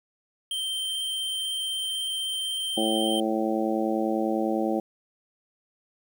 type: tone with vibrato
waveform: square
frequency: 3133 Hz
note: G7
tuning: 2 cents flat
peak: -28 dBFS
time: 0.51-3.2 s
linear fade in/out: 2 ms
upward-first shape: sine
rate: 16 Hz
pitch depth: 10 cents each way
type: harmonic tone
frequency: 110 Hz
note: A2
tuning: in tune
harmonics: 2 / 3 / 4 / 5 / 6 / 7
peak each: -29 / -27 / -34 / -30 / -36 / -32 dBFS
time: 2.77-4.8 s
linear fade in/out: 5 ms
effects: 9-bit